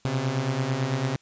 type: beating tone pair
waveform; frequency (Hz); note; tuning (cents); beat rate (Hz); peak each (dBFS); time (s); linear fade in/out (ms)
sawtooth; 125.5 / 134.5; B2 / C3; +28 / +48; 9; -25 / -22; 0.05-1.16; 0
effects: white hiss -62 dBFS RMS until 1.21 s + resampled to 16000 Hz